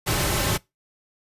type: noise with comb filter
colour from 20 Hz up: pink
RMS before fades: -23 dBFS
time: 0.06-0.58 s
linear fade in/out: 20 ms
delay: 4.2 ms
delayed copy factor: -0.5
effects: noise-tail reverb RT60 0.2 s tail -23 dB re dry + resampled to 32000 Hz